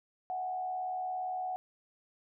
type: tone with frequency modulation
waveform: sine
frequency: 740 Hz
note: F#5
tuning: in tune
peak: -33 dBFS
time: 0.3-1.56 s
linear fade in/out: 0 ms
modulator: 77.4 Hz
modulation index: 0.4
effects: none